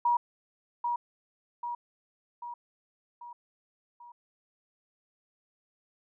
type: tone with echo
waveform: sine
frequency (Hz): 957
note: A#5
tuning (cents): +45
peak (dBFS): -22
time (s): 0.05-0.17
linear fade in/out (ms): 5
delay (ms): 790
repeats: 5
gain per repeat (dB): -5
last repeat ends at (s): 4.12
effects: none